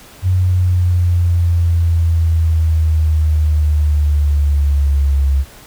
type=exponential sweep; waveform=sine; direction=down; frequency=92.5 to 68.2 Hz; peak=-10 dBFS; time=0.22-5.45 s; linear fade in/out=50 ms; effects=pink hiss -40 dBFS RMS until 5.66 s